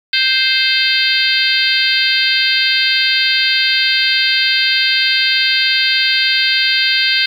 harmonic tone, 523.3 Hz, C5, in tune, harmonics 3 / 4 / 5 / 6 / 7 / 8 / 9, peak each -19 / -19 / -19 / -19 / -19 / -19 / -19 dBFS, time 0.13-7.26 s, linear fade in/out 5 ms, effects 7-bit

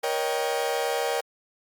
40% pulse chord, Eb dominant seventh, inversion second, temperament equal with one note detuned, 474.3 / 554.4 / 622.3 / 784 Hz, Bb4 / Db5 / Eb5 / G5, +30 / 0 / 0 / 0 cents, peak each -28 / -30 / -32 / -29 dBFS, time 0.03-1.21 s, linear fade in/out 10 ms, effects Opus 48 kbps

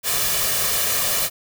white noise with comb filter, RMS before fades -21 dBFS, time 0.03-1.3 s, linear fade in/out 50 ms, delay 1.7 ms, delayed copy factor +0.55, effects none

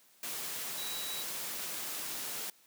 sine tone in noise, 3900 Hz, B7, 23 cents flat, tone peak -41 dBFS, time 0.78-1.23 s, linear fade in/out 2 ms, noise white, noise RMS -39 dBFS, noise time 0.23-2.5 s, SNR -5 dB, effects white hiss -64 dBFS RMS until 2.66 s + high-pass 150 Hz 12 dB/octave

